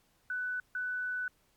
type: tone bursts at uneven times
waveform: sine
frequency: 1493 Hz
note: F#6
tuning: 15 cents sharp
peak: -32 dBFS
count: 2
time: 0.3-0.6 / 0.75-1.28 s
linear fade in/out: 2 ms
effects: pink hiss -70 dBFS RMS until 1.56 s + MP3 96 kbps